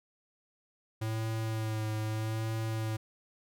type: tone with vibrato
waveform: square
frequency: 110 Hz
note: A2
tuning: in tune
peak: -32 dBFS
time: 1.01-2.97 s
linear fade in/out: 10 ms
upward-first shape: sine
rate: 0.8 Hz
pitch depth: 25 cents each way
effects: none